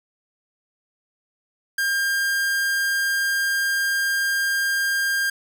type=tone; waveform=45% pulse; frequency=1603 Hz; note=G6; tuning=38 cents sharp; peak=-20 dBFS; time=1.78-5.3 s; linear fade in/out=5 ms; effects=none